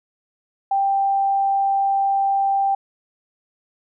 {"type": "tone", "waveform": "sine", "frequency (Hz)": 787, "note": "G5", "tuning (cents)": 7, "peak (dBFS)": -16, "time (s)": [0.71, 2.75], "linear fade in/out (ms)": 5, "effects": []}